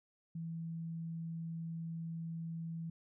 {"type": "tone", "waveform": "sine", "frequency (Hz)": 164.81, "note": "E3", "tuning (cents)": 0, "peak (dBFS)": -39, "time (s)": [0.35, 2.9], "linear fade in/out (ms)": 5, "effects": []}